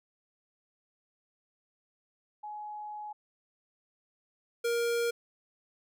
sine / square tone pair in turn, 842 / 470 Hz, G#5 / A#4, +24 / +14 cents, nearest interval minor seventh, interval 1010 cents, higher first, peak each -38 / -28 dBFS, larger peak second, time 2.43-3.13 / 4.64-5.11 s, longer first, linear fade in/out 10 ms, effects none

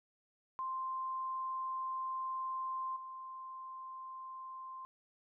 sine tone with level steps, 1046.5 Hz, C6, in tune, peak -36 / -44 dBFS, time 0.59-4.85 s, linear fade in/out 0 ms, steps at 2.96 s, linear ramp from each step 5 ms, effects none

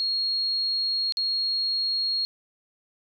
sine tone with dropouts, 4285 Hz, C8, 40 cents sharp, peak -23 dBFS, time 0-2.25 s, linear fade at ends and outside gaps 0 ms, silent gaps 1.123-1.171 s, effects none

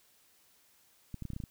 clicks, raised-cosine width 5 ms, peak -27 dBFS, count 8, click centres 1.143 / 1.223 / 1.253 / 1.303 / 1.334 / 1.364 / 1.402 / 1.438 s, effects white hiss -66 dBFS RMS until 1.5 s

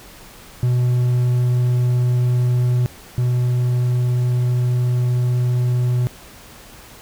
triangle tone pair in turn, 123.47 / 123.47 Hz, B2 / B2, 0 / 0 cents, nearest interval unison, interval 0 cents, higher neither, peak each -12 / -13 dBFS, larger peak first, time 0.63-2.86 / 3.18-6.07 s, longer second, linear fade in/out 0 ms, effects pink hiss -42 dBFS RMS until 7.01 s

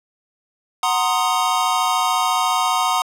square chord, C half-diminished seventh, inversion second, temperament equal, 740 / 932.3 / 1046.5 / 1244.5 Hz, Gb5 / Bb5 / C6 / Eb6, 0 / 0 / 0 / 0 cents, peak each -23 dBFS, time 0.83-3.02 s, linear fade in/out 2 ms, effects low-pass 12000 Hz 12 dB/octave

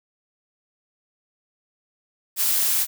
blue noise, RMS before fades -21 dBFS, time 2.36-2.87 s, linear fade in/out 50 ms, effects none

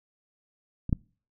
clicks, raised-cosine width 5 ms, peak -20 / -10 dBFS, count 2, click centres 0.894 / 0.928 s, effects noise-tail reverb RT60 0.4 s tail -25 dB re dry

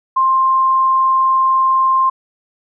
sine tone, 1054 Hz, C6, 12 cents sharp, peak -10 dBFS, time 0.16-2.1 s, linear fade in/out 10 ms, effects none

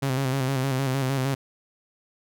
sawtooth tone with vibrato, 133.4 Hz, C3, 34 cents sharp, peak -19 dBFS, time 0.02-1.35 s, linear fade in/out 10 ms, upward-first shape square, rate 6.5 Hz, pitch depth 51 cents each way, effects none

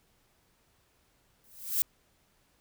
violet noise with exponential growth, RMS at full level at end -24 dBFS, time 1.44-1.82 s, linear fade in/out 0 ms, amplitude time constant 81 ms, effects pink hiss -69 dBFS RMS until 2.6 s

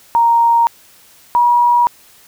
sine tone pair in turn, 932.3 / 960.7 Hz, A#5 / B5, 0 / -48 cents, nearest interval minor second, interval 52 cents, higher second, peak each -8 dBFS, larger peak neither, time 0.15-0.67 / 1.35-1.87 s, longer neither, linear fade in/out 0 ms, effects white hiss -46 dBFS RMS until 2.27 s

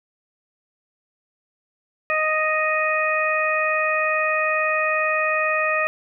harmonic tone, 622.3 Hz, D#5, in tune, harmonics 1 / 2 / 3 / 4, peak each -24 / -24 / -24 / -24 dBFS, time 2.1-5.87 s, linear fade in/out 0 ms, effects none

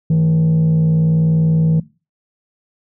sine tone with frequency modulation, 160 Hz, D#3, 49 cents sharp, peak -8 dBFS, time 0.1-1.8 s, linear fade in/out 5 ms, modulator 60.8 Hz, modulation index 0.27, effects noise-tail reverb RT60 0.3 s tail -20 dB re dry + tanh soft clip ceiling -10 dBFS

